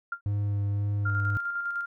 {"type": "tone with exponential decay", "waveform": "sine", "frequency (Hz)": 1393, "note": "F6", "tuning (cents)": -5, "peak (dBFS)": -25, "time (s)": [0.12, 0.21], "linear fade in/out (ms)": 5, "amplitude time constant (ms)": 19}
{"type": "tone with vibrato", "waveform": "triangle", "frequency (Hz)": 101.7, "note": "G#2", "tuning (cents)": -36, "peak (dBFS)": -23, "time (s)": [0.26, 1.37], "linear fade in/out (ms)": 0, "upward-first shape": "sine", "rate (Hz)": 1.9, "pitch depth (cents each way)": 12}
{"type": "tone with tremolo", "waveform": "sine", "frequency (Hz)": 1396.9, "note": "F6", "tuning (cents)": 0, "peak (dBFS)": -27, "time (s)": [1.05, 1.86], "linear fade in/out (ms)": 10, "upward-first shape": "square", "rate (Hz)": 9.9, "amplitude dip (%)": 35}
{"effects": []}